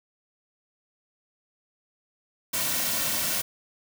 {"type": "noise with comb filter", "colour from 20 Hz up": "white", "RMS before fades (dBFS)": -27, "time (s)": [2.53, 3.42], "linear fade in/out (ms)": 10, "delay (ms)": 2.4, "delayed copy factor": -0.5, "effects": []}